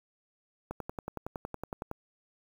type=click train; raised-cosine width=1 ms; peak=-22 dBFS; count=14; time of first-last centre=0.71-1.914 s; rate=10.8 Hz; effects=8-bit